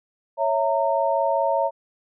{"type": "chord", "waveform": "sine", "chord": "A# diminished", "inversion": "first", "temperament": "equal with one note detuned", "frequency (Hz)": [554.4, 659.3, 919.5], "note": ["C#5", "E5", "A#5"], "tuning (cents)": [0, 0, -24], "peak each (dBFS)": -23, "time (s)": [0.37, 1.71], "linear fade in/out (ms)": 50, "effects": []}